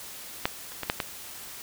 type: clicks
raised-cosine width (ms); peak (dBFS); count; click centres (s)
0.3; -7 / -27 / -15 / -7 / -11; 5; 0.455 / 0.72 / 0.833 / 0.899 / 1.002
effects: white hiss -42 dBFS RMS until 1.62 s